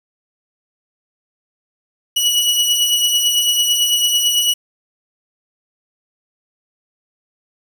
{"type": "beating tone pair", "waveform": "sawtooth", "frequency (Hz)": [2922, 2931], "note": ["F#7", "F#7"], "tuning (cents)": [-22, -17], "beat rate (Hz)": 9, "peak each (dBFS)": [-18, -11], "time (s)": [2.16, 4.54], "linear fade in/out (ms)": 10, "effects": ["7-bit"]}